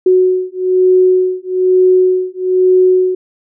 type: beating tone pair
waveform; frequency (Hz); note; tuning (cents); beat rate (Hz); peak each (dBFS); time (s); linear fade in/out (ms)
sine; 368.7 / 369.8; F#4 / F#4; -6 / -1; 1.1; -11; 0.06-3.15; 5
effects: none